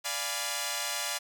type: chord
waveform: 5% pulse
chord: D diminished seventh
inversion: none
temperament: equal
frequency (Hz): 587.3 / 698.5 / 830.6 / 987.8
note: D5 / F5 / Ab5 / Cb6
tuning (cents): 0 / 0 / 0 / 0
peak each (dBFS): -25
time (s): 0.04-1.19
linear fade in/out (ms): 20
effects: none